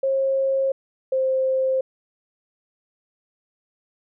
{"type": "tone pair in turn", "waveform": "sine", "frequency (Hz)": [538, 525.1], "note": ["C5", "C5"], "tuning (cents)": [48, 6], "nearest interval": "unison", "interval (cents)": 42, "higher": "first", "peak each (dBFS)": -18, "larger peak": "neither", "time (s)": [[0.03, 0.72], [1.12, 1.81]], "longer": "neither", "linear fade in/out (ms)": 5, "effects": []}